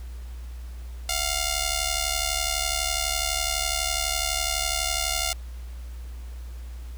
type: ring-modulated tone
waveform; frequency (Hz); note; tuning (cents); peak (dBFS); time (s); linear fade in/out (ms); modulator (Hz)
5% pulse; 707; F5; +21; -10; 1.09-5.33; 2; 1450
effects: added 60 Hz sine -34 dBFS peak until 6.97 s + pink hiss -53 dBFS RMS until 6.97 s